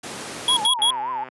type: noise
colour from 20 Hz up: pink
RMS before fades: -32 dBFS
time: 0.03-0.67 s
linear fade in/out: 10 ms
type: tone bursts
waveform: square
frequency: 3322 Hz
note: G#7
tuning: in tune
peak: -16 dBFS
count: 3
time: 0.48-0.906 s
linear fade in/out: 2 ms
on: 88 ms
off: 81 ms
type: tone with vibrato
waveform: sine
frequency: 932.3 Hz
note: A#5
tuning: in tune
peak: -24 dBFS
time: 0.48-1.24 s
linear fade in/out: 5 ms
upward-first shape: triangle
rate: 5.2 Hz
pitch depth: 220 cents each way
type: click train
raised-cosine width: 0.5 ms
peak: -23 dBFS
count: 65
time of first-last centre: 0.79-1.286 s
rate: 129 Hz
effects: high-pass 200 Hz 12 dB/octave + resampled to 24000 Hz